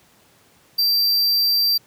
square tone, 4699 Hz, D8, in tune, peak -16 dBFS, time 0.78-1.78 s, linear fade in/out 10 ms, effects pink hiss -55 dBFS RMS until 1.86 s + high-pass 100 Hz 12 dB/octave

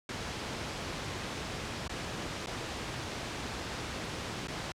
pink noise with dropouts, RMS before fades -37 dBFS, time 0.09-4.72 s, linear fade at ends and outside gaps 2 ms, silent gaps 1.878-1.894 / 2.461-2.47 / 4.473-4.482 s, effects high-pass 60 Hz 12 dB/octave + low-pass 6000 Hz 12 dB/octave

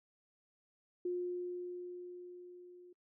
sine tone with level ramp, 356.5 Hz, F4, 36 cents sharp, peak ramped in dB -33 to -54 dBFS, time 1.05-2.93 s, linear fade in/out 5 ms, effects noise-tail reverb RT60 0.1 s tail -23 dB re dry

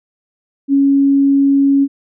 sine tone, 277.2 Hz, C#4, in tune, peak -8 dBFS, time 0.68-1.88 s, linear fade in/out 50 ms, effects none

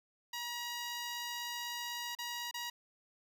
10% pulse tone with dropouts, 956 Hz, A#5, 43 cents sharp, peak -30 dBFS, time 0.33-2.7 s, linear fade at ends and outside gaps 5 ms, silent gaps 2.151-2.187 / 2.512-2.541 s, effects none

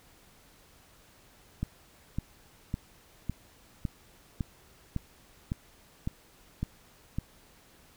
click train, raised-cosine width 5 ms, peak -18 dBFS, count 11, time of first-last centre 1.63-7.186 s, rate 1.8 Hz, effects pink hiss -59 dBFS RMS until 7.96 s

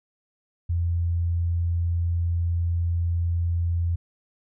sine tone, 85.4 Hz, F2, 38 cents flat, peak -21 dBFS, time 0.69-3.96 s, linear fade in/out 10 ms, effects none

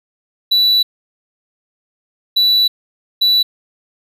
triangle tone bursts at uneven times, 3951 Hz, B7, in tune, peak -8 dBFS, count 3, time 0.51-0.83 / 2.36-2.68 / 3.21-3.43 s, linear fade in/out 10 ms, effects none

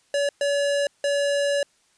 square tone bursts at uneven times, 569 Hz, C#5, 45 cents sharp, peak -21 dBFS, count 3, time 0.14-0.29 / 0.41-0.87 / 1.04-1.63 s, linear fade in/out 2 ms, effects white hiss -63 dBFS RMS until 1.97 s + resampled to 22050 Hz

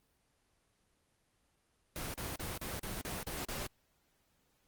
pink noise bursts, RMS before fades -40 dBFS, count 8, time 1.96-3.666 s, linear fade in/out 0 ms, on 180 ms, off 38 ms, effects pink hiss -75 dBFS RMS until 4.67 s + Opus 24 kbps

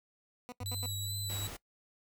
15% pulse tone bursts, 246.9 Hz, B3, in tune, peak -36 dBFS, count 4, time 0.49-0.861 s, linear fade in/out 0 ms, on 32 ms, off 81 ms
sine tone with pitch glide, 98 to 100.58 Hz, G2 to G2, 0 to +45 cents, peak -38 dBFS, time 0.61-1.48 s, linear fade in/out 0 ms, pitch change +45 cents, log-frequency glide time 0.78-1.25 s
20% pulse tone with vibrato, 3956 Hz, B7, 2 cents sharp, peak -32 dBFS, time 0.66-1.47 s, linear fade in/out 0 ms, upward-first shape sine, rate 2.4 Hz, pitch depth 31 cents each way
pink noise, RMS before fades -45 dBFS, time 1.29-1.57 s, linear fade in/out 10 ms
effects noise-tail reverb RT60 0.1 s tail -21 dB re dry

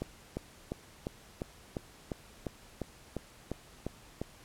click train, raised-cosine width 2 ms, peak -21 dBFS, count 13, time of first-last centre 0.02-4.216 s, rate 2.86 Hz, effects pink hiss -56 dBFS RMS until 4.44 s + low-pass 12000 Hz 12 dB/octave

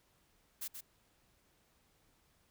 blue noise with echo, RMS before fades -41 dBFS, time 0.61-0.68 s, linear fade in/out 10 ms, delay 130 ms, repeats 1, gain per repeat -6 dB, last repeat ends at 0.81 s, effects pink hiss -72 dBFS RMS until 2.5 s

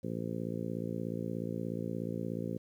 harmonic tone, 56.8 Hz, A#1, 44 cents flat, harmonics 2 / 3 / 4 / 5 / 6 / 7 / 8 / 9, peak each -42 / -39 / -40 / -44 / -44 / -45 / -46 / -45 dBFS, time 0.03-2.58 s, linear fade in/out 10 ms, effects 11-bit

